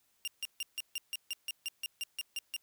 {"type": "tone bursts", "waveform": "sawtooth", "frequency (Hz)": 2794, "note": "F7", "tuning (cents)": 0, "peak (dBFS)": -31, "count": 14, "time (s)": [0.25, 2.564], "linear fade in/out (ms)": 0, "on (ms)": 26, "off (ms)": 150, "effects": ["white hiss -73 dBFS RMS until 2.62 s"]}